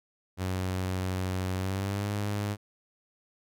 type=tone with pitch glide; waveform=sawtooth; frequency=93 to 102.6 Hz; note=F#2 to G#2; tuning=+9 to -21 cents; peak=-25 dBFS; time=0.37-2.57 s; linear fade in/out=50 ms; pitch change=+170 cents; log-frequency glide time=1.55-2.09 s; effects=none